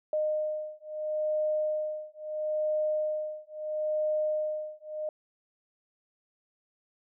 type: beating tone pair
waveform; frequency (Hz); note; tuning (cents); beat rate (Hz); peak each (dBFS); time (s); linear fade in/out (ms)
sine; 613 / 613.75; D#5 / D#5; -26 / -24; 0.75; -31; 0.13-5.09; 2
effects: none